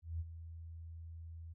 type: tone with ADSR envelope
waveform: sine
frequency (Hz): 82.41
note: E2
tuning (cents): 0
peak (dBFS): -35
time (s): 0.02-1.54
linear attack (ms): 180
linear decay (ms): 36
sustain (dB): -11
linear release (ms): 19
effects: none